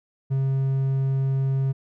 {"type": "tone", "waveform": "triangle", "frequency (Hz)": 134.7, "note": "C#3", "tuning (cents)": -49, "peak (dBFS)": -18, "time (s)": [0.3, 1.73], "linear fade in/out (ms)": 20, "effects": []}